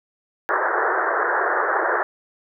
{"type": "band-pass noise", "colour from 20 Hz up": "white", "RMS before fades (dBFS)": -21, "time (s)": [0.49, 2.03], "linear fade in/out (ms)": 0, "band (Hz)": [340, 1800], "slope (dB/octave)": 96, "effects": []}